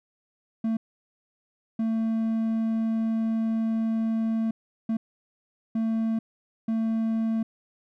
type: tone bursts at uneven times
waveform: triangle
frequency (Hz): 224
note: A3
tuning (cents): +31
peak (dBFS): -21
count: 5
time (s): 0.64-0.77 / 1.79-4.51 / 4.89-4.97 / 5.75-6.19 / 6.68-7.43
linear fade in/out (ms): 5
effects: none